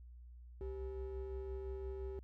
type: ring-modulated tone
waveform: triangle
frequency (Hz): 227.8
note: A#3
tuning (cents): -40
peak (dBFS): -36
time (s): 0.61-2.19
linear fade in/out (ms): 0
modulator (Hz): 162
effects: added 60 Hz sine -52 dBFS peak until 2.23 s